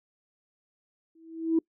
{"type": "tone with exponential growth", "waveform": "sine", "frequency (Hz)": 326, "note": "E4", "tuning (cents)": -19, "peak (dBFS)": -17, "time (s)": [1.15, 1.59], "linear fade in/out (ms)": 5, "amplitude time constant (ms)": 95, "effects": ["noise-tail reverb RT60 0.1 s tail -25 dB re dry", "tanh soft clip ceiling -14 dBFS"]}